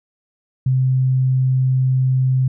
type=tone; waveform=sine; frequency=130 Hz; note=C3; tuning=11 cents flat; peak=-13 dBFS; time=0.66-2.48 s; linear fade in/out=5 ms; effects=none